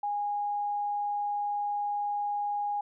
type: tone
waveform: sine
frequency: 822 Hz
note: G#5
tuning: 18 cents flat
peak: -28 dBFS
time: 0.03-2.81 s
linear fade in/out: 5 ms
effects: none